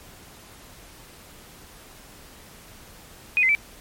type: tone with pitch steps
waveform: sine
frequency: 2482 / 2059 / 2320 Hz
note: D#7 / C7 / D7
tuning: -5 / -28 / -22 cents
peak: -16 dBFS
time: 3.37-3.55 s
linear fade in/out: 0 ms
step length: 60 ms
effects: pink hiss -47 dBFS RMS until 3.8 s + MP3 64 kbps